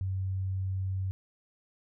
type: tone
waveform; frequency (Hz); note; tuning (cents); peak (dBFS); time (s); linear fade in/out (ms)
sine; 94.9; F#2; +44; -29; 0.01-1.11; 0
effects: none